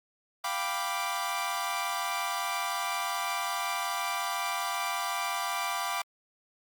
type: chord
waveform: sawtooth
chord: G dominant seventh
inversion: third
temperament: equal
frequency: 698.5 / 784 / 987.8 / 1174.7 Hz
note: F5 / G5 / B5 / D6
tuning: 0 / 0 / 0 / 0 cents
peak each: -33 / -33 / -32 / -30 dBFS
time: 0.44-6.02 s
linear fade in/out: 5 ms
effects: Opus 48 kbps